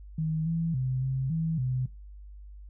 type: tone with pitch steps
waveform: sine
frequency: 158.1 / 165.3 / 129.3 / 132.2 / 162 / 127.9 Hz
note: D#3 / E3 / C3 / C3 / E3 / C3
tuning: +28 / +5 / -20 / +18 / -30 / -39 cents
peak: -26 dBFS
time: 0.18-1.86 s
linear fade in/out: 5 ms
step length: 280 ms
effects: noise-tail reverb RT60 0.2 s tail -19 dB re dry + added 50 Hz sine -43 dBFS peak until 2.69 s